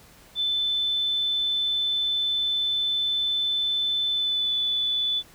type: tone with pitch glide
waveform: sine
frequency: 3520 to 3478 Hz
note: A7 to A7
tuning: 0 to -21 cents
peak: -22 dBFS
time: 0.35-5.23 s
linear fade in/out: 50 ms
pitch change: -21 cents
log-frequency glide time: 4.11-4.54 s
effects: pink hiss -52 dBFS RMS until 5.34 s